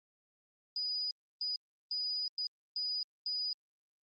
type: tone bursts at uneven times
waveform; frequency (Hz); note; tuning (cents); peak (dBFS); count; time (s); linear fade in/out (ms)
sine; 4942; D#8; -13; -33; 6; 0.76-1.11 / 1.41-1.56 / 1.91-2.28 / 2.38-2.47 / 2.76-3.03 / 3.26-3.53; 2
effects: Opus 32 kbps